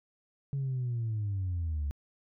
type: linear sweep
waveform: sine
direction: down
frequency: 140.3 to 69.3 Hz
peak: -28 dBFS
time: 0.53-1.91 s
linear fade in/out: 0 ms
effects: tanh soft clip ceiling -27 dBFS